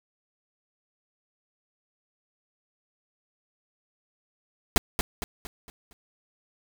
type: noise with echo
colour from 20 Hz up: pink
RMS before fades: -18 dBFS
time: 4.76-4.78 s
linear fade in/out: 0 ms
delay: 230 ms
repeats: 5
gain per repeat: -7 dB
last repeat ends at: 5.93 s
effects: none